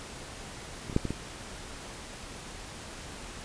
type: clicks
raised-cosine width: 3 ms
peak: -24 / -26 / -10 / -18 / -18 dBFS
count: 5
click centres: 0.898 / 0.928 / 0.964 / 1.053 / 1.106 s
effects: pink hiss -43 dBFS RMS until 3.44 s + resampled to 22050 Hz